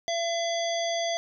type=harmonic tone with a mistuned harmonic; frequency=675 Hz; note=E5; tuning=41 cents sharp; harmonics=1 / 3 / 5 / 7 / 9; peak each=-27 / -36 / -34 / -39 / -37 dBFS; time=0.08-1.17 s; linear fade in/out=0 ms; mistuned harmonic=9; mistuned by=+19 cents; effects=none